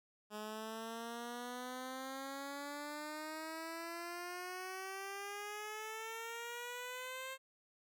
10% pulse exponential sweep, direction up, 210 to 532 Hz, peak -35 dBFS, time 0.3-7.38 s, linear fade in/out 50 ms, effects none

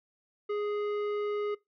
sine tone with tanh clipping, 415.3 Hz, G#4, in tune, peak -31 dBFS, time 0.49-1.55 s, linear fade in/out 10 ms, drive 12 dB, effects noise-tail reverb RT60 0.2 s tail -22 dB re dry

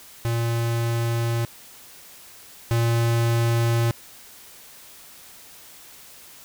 square tone pair in turn, 116.5 / 116.5 Hz, A#2 / A#2, -1 / -1 cents, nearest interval unison, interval 0 cents, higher neither, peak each -22 / -19 dBFS, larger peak second, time 0.25-1.45 / 2.71-3.91 s, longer neither, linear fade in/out 0 ms, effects white hiss -46 dBFS RMS until 6.44 s

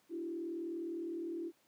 sine tone with frequency modulation, 336.3 Hz, E4, 35 cents sharp, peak -37 dBFS, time 0.09-1.52 s, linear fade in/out 50 ms, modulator 39.8 Hz, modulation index 0.78, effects pink hiss -71 dBFS RMS until 1.67 s + high-pass 200 Hz 12 dB/octave

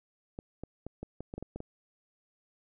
clicks, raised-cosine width 2 ms, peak -26 dBFS, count 10, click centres 0.389 / 0.636 / 0.866 / 1.03 / 1.206 / 1.339 / 1.38 / 1.426 / 1.56 / 1.604 s, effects none

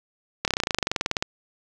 slowing click train, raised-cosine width 0.2 ms, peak -5 dBFS, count 20, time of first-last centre 0.45-1.225 s, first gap 28 ms, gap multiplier 1.04, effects none

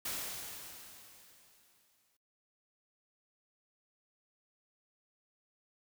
white noise with exponential decay, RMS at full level -37 dBFS, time 0.05-2.17 s, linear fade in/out 5 ms, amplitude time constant 460 ms, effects noise-tail reverb RT60 0.2 s tail -23 dB re dry

